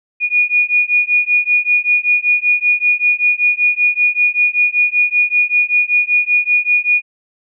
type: beating tone pair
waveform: sine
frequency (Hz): 2448 / 2453.2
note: D#7 / D#7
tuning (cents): -29 / -25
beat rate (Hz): 5.2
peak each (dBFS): -14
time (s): 0.2-7.02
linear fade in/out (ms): 50
effects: none